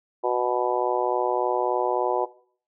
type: harmonic tone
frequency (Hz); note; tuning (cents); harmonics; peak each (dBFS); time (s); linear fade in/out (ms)
123.47; B2; 0; 3 / 4 / 5 / 6 / 7 / 8; -26 / -27 / -28 / -29 / -29 / -30; 0.23-2.26; 20
effects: noise-tail reverb RT60 0.5 s tail -19 dB re dry